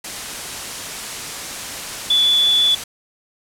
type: tone in noise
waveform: sine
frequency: 3451 Hz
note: A7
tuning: 34 cents flat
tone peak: -12 dBFS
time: 2.1-2.75 s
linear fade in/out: 5 ms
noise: white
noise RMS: -28 dBFS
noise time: 0.04-2.84 s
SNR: +13 dB
effects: low-pass 10000 Hz 12 dB/octave